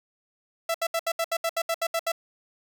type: tone bursts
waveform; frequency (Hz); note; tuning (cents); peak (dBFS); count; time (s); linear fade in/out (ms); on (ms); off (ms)
sawtooth; 665; E5; +15; -20; 12; 0.69-2.119; 5; 54; 71
effects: none